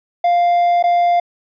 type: tone with dropouts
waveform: triangle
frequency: 698.5 Hz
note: F5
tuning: in tune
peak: -9 dBFS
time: 0.24-1.2 s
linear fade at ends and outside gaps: 5 ms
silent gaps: 0.827-0.838 s
effects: resampled to 11025 Hz